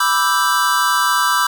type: chord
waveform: square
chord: E minor seventh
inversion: second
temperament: equal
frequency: 987.8 / 1174.7 / 1318.5 / 1568 Hz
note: B5 / D6 / E6 / G6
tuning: 0 / 0 / 0 / 0 cents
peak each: -20 dBFS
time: 0-1.47 s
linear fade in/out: 5 ms
effects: none